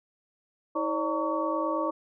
sine tone cluster, 321.3 / 544 / 593 / 914 / 1128 Hz, E4 / C#5 / D5 / A#5 / C#6, -44 / -33 / +17 / -34 / +30 cents, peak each -31 / -33 / -32 / -35 / -31 dBFS, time 0.75-1.91 s, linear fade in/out 10 ms, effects none

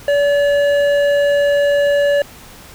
triangle tone with hard clipping, 573 Hz, D5, 43 cents flat, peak -13 dBFS, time 0.08-2.22 s, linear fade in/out 2 ms, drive 13 dB, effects pink hiss -39 dBFS RMS until 2.74 s

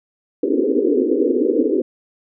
white band-pass noise, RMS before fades -17 dBFS, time 0.43-1.82 s, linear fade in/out 5 ms, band 250 to 490 Hz, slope 96 dB/octave, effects none

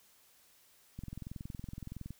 click train, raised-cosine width 5 ms, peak -30 dBFS, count 25, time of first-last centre 0.99-2.106 s, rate 21.5 Hz, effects white hiss -65 dBFS RMS until 2.19 s

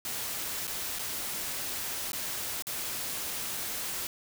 white noise with dropouts, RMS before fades -35 dBFS, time 0.05-4.07 s, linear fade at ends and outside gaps 1 ms, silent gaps 0.67-0.677 / 0.987-0.993 / 2.119-2.131 / 2.623-2.669 s, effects none

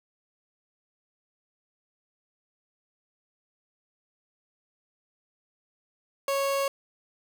30% pulse tone, 552 Hz, C#5, 7 cents flat, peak -22 dBFS, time 6.28-6.68 s, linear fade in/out 2 ms, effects none

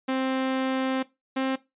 sawtooth tone pair in turn, 262.7 / 264.7 Hz, C4 / C4, +7 / +20 cents, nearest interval unison, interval 13 cents, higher second, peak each -20 dBFS, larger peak neither, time 0.08-1.03 / 1.36-1.56 s, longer first, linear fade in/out 10 ms, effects noise-tail reverb RT60 0.2 s tail -17 dB re dry + resampled to 8000 Hz

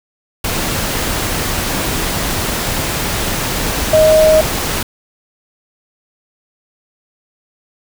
sine tone in noise, 626 Hz, D#5, 10 cents sharp, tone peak -6 dBFS, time 3.93-4.41 s, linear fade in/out 5 ms, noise pink, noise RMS -18 dBFS, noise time 0.44-4.83 s, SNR +9 dB, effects none

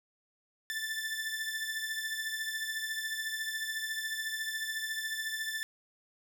sawtooth beating tone pair, 1760 / 1774 Hz, A6 / A6, 0 / +14 cents, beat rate 14 Hz, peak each -32 / -36 dBFS, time 0.7-5.63 s, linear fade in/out 0 ms, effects none

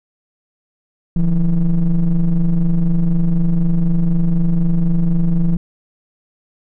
triangle ring-modulated tone, 79 Hz, D#2, 27 cents sharp, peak -6 dBFS, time 1.16-5.57 s, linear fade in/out 5 ms, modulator 91 Hz, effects none

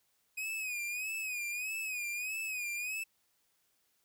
45% pulse tone with vibrato, 2500 Hz, D#7, 8 cents sharp, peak -35 dBFS, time 0.37-3.04 s, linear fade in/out 10 ms, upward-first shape sine, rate 1.6 Hz, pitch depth 87 cents each way, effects white hiss -75 dBFS RMS until 4.04 s

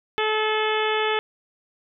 harmonic tone, 432.3 Hz, A4, 31 cents flat, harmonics 1 / 2 / 3 / 4 / 5 / 6 / 7 / 8, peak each -24 / -27 / -29 / -30 / -31 / -32 / -32 / -33 dBFS, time 0.18-1.19 s, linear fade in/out 0 ms, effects none

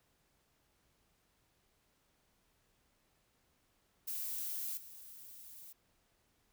violet noise with level steps, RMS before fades -40 / -53 dBFS, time 4.07-5.73 s, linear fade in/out 10 ms, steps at 4.77 s, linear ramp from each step 5 ms, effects pink hiss -75 dBFS RMS until 6.52 s

